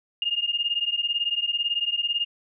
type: beating tone pair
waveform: sine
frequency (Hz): 2824 / 2842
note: F7 / F7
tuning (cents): +19 / +30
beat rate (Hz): 18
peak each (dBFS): -26 / -26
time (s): 0.22-2.25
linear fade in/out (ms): 2
effects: none